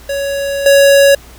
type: tone with level steps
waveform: square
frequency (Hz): 558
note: C#5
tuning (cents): +11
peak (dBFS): -16 / -5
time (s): 0.09-1.15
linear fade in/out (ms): 5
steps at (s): 0.66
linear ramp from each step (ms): 2
effects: added 60 Hz sine -37 dBFS peak until 1.38 s + pink hiss -40 dBFS RMS until 1.38 s